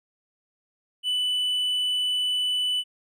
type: tone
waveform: triangle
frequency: 2985 Hz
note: F#7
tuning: 15 cents sharp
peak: -21 dBFS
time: 1.03-2.84 s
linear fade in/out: 50 ms
effects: none